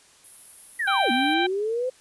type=high-pass noise; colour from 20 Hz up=white; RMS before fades=-40 dBFS; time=0.24-1.34 s; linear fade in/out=5 ms; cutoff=10000 Hz; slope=48 dB/octave
type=linear two-way sweep; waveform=sine; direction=down then up; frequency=1975.5 to 233.1 to 520 Hz; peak=-23 dBFS; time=0.79-1.9 s; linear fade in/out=10 ms; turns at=1.11 s
type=harmonic tone; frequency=784 Hz; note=G5; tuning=in tune; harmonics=1 / 2 / 3 / 4 / 5; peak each=-24 / -27 / -29 / -30 / -31 dBFS; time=0.87-1.47 s; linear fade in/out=10 ms
effects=white hiss -55 dBFS RMS until 2 s + resampled to 24000 Hz